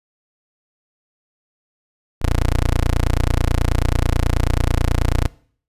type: tone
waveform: 15% pulse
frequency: 29.24 Hz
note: A#0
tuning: 6 cents sharp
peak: -9 dBFS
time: 2.21-5.28 s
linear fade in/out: 20 ms
effects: noise-tail reverb RT60 0.5 s tail -21 dB re dry + resampled to 32000 Hz